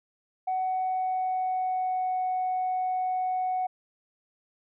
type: tone with pitch glide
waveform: sine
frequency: 748 to 740.7 Hz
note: F#5 to F#5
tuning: +19 to +2 cents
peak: -24 dBFS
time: 0.47-3.67 s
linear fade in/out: 10 ms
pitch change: -17 cents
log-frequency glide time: 0.59-2.19 s
effects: tanh soft clip ceiling -22 dBFS